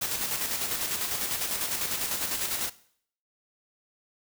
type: noise with tremolo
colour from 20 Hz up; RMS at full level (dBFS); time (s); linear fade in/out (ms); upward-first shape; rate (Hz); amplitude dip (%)
white; -29; 0.01-2.7; 10; square; 10; 40
effects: noise-tail reverb RT60 0.6 s tail -18 dB re dry